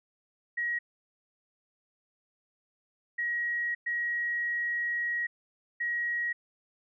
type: tone bursts at uneven times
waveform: sine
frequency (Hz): 1900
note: A#6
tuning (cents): +33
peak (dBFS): -28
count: 4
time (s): 0.57-0.79 / 3.18-3.75 / 3.86-5.27 / 5.8-6.33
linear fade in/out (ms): 10
effects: none